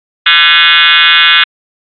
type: tone with frequency modulation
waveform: sine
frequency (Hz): 2489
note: D#7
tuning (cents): 0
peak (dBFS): -3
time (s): 0.26-1.44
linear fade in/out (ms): 5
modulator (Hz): 162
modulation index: 7.1
effects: Opus 48 kbps